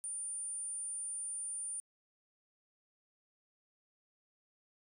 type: tone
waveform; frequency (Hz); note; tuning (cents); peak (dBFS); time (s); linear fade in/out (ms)
sine; 9230; D9; -31; -36; 0.04-1.8; 0
effects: tanh soft clip ceiling -36 dBFS